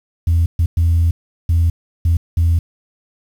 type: tone bursts at uneven times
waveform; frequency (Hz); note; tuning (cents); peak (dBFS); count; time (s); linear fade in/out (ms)
sine; 83.8; E2; +29; -9; 6; 0.27-0.46 / 0.59-0.66 / 0.77-1.11 / 1.49-1.7 / 2.05-2.17 / 2.37-2.59; 5
effects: tanh soft clip ceiling -8 dBFS + 7-bit